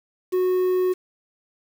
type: tone with quantisation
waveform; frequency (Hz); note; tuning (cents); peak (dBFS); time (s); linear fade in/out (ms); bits
triangle; 367.2; F#4; -13; -16; 0.32-0.94; 20; 7
effects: none